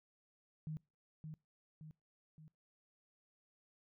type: tone with echo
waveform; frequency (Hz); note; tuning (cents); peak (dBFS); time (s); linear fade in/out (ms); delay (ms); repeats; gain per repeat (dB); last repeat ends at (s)
sine; 155.56; D#3; 0; -40; 0.67-0.77; 0; 570; 3; -5; 2.48
effects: noise-tail reverb RT60 0.3 s tail -26 dB re dry